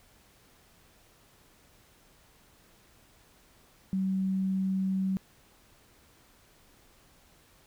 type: tone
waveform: sine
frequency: 190.4 Hz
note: F#3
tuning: 50 cents sharp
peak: -26 dBFS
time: 3.93-5.17 s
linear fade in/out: 0 ms
effects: pink hiss -61 dBFS RMS until 7.66 s